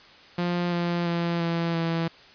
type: tone with pitch steps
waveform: sawtooth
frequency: 175.3 / 172.89 / 170.51 / 168.16 / 165.84 Hz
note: F3 / F3 / F3 / E3 / E3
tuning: +7 / -17 / -41 / +35 / +11 cents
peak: -20 dBFS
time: 0.38-2.08 s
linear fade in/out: 5 ms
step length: 340 ms
effects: white hiss -50 dBFS RMS until 2.34 s + resampled to 11025 Hz